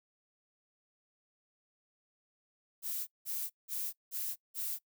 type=noise bursts; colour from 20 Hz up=violet; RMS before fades=-37 dBFS; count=5; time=2.82-4.79 s; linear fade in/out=50 ms; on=250 ms; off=180 ms; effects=noise-tail reverb RT60 0.1 s tail -22 dB re dry